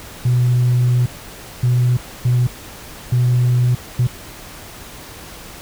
sine tone bursts at uneven times, 123.5 Hz, B2, in tune, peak -10 dBFS, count 5, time 0.25-1.06 / 1.63-1.97 / 2.25-2.47 / 3.12-3.75 / 3.99-4.07 s, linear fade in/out 5 ms, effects tanh soft clip ceiling -9 dBFS + pink hiss -36 dBFS RMS until 5.61 s

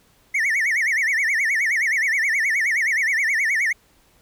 triangle tone with vibrato, 1996 Hz, B6, 18 cents sharp, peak -16 dBFS, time 0.34-3.73 s, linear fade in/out 10 ms, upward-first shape sine, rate 9.5 Hz, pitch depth 220 cents each way, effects pink hiss -58 dBFS RMS until 4.21 s

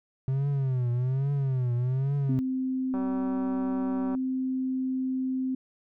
triangle tone with vibrato, 130.81 Hz, C3, in tune, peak -22 dBFS, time 0.28-2.39 s, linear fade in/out 0 ms, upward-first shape triangle, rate 1.2 Hz, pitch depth 160 cents each way
sine tone, 260 Hz, C4, 11 cents flat, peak -26 dBFS, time 2.29-5.55 s, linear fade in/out 5 ms
click train, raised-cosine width 1 ms, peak -25 dBFS, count 232, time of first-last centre 2.94-4.149 s, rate 191 Hz
effects none

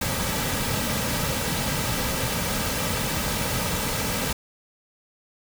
pink noise with comb filter, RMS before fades -26 dBFS, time 0.01-4.33 s, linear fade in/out 5 ms, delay 2.8 ms, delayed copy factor -0.5, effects none

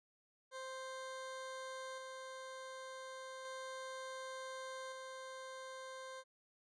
20% pulse tone with tremolo, 523.3 Hz, C5, in tune, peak -40 dBFS, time 0.51-6.24 s, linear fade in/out 50 ms, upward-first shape square, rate 0.34 Hz, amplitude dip 25%, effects resampled to 22050 Hz

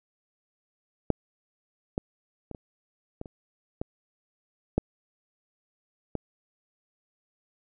clicks, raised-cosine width 2 ms, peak -8 / -14 / -23 / -27 / -22 / -29 / -17 / -9 / -16 dBFS, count 9, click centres 1.103 / 1.979 / 2.513 / 2.548 / 3.214 / 3.258 / 3.815 / 4.78 / 6.153 s, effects none

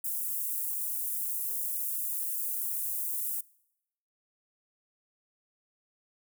white high-pass noise, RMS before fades -33 dBFS, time 0.04-3.41 s, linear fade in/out 5 ms, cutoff 9700 Hz, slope 24 dB/octave, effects noise-tail reverb RT60 0.8 s tail -23 dB re dry

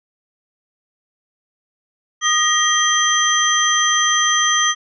sine tone cluster, 1233 / 1894 / 3206 / 6100 Hz, D#6 / A#6 / G7 / G8, -16 / +27 / +38 / -48 cents, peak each -19 dBFS, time 2.21-4.75 s, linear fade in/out 50 ms, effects none

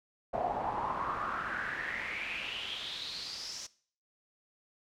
brown noise with band-pass filter sweep, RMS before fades -37 dBFS, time 0.33-3.67 s, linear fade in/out 10 ms, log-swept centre 690 to 5900 Hz, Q 6.2, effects noise-tail reverb RT60 0.5 s tail -20 dB re dry

